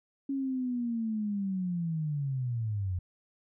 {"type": "linear sweep", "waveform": "sine", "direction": "down", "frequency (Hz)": [277.2, 87.31], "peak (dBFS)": -29, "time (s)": [0.29, 2.99], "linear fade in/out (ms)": 5, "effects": []}